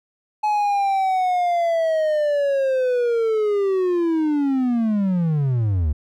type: linear sweep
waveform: triangle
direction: down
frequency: 852 to 69.3 Hz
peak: -15 dBFS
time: 0.43-5.93 s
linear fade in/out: 10 ms
effects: none